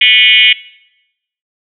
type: tone with frequency modulation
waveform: sine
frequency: 2673 Hz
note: E7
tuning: 23 cents sharp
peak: -4 dBFS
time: 0.01-0.53 s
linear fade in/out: 5 ms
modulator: 232 Hz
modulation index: 2.6
effects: noise-tail reverb RT60 0.9 s tail -21 dB re dry